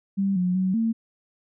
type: tone with pitch steps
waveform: sine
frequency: 196 / 180.7 / 187.1 / 226.2 Hz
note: G3 / F#3 / F#3 / A3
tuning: 0 / -41 / +20 / +48 cents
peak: -20 dBFS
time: 0.17-0.93 s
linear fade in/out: 20 ms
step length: 190 ms
effects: none